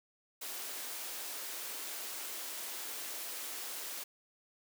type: high-pass noise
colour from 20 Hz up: white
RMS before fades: -42 dBFS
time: 0.41-4.04 s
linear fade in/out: 10 ms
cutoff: 280 Hz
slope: 24 dB/octave
effects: none